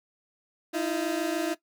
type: tone pair together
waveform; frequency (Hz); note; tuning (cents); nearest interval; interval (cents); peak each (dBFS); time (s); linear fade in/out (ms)
30% pulse; 313.4 / 340.1; D#4 / F4; +13 / -46; minor second; 141; -27; 0.73-1.55; 20
effects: noise-tail reverb RT60 0.1 s tail -17 dB re dry